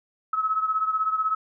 sine beating tone pair, 1286 / 1302 Hz, E6 / E6, -43 / -22 cents, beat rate 16 Hz, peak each -23 / -28 dBFS, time 0.33-1.35 s, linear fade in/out 5 ms, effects none

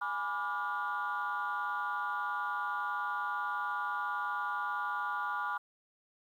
sine chord, G# diminished seventh, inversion none, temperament equal with one note detuned, 830.6 / 987.8 / 1174.7 / 1424.6 Hz, G#5 / B5 / D6 / F6, 0 / 0 / 0 / +34 cents, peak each -39 / -38 / -36 / -36 dBFS, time 0.01-5.58 s, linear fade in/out 10 ms, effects tanh soft clip ceiling -26 dBFS + 11-bit

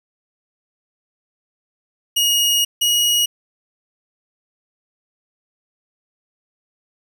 sawtooth tone pair in turn, 2877 / 2895 Hz, F#7 / F#7, -49 / -38 cents, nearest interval unison, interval 11 cents, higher second, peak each -11 dBFS, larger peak neither, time 2.16-2.65 / 2.81-3.26 s, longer first, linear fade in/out 10 ms, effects none

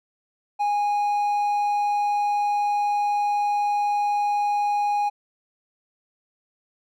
triangle tone, 824 Hz, G#5, 14 cents flat, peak -18 dBFS, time 0.59-5.1 s, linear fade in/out 20 ms, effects none

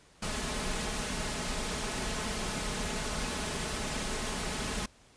pink noise with comb filter, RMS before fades -34 dBFS, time 0.22-4.86 s, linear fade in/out 5 ms, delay 4.7 ms, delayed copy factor +0.5, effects pink hiss -60 dBFS RMS until 5.16 s + resampled to 22050 Hz

